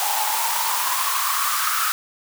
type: noise with high-pass filter sweep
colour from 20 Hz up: white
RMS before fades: -22 dBFS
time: 0-1.92 s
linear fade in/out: 0 ms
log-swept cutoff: 810 to 1300 Hz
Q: 8.4
effects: none